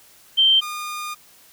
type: tone pair in turn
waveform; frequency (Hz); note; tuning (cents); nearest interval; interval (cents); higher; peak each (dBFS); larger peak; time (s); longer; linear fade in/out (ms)
sine / sawtooth; 3131 / 1217; G7 / D#6; -3 / -39; octave + major third; 1636; first; -12 / -24; first; 0.37-0.61 / 0.61-1.15; second; 20
effects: white hiss -51 dBFS RMS until 1.52 s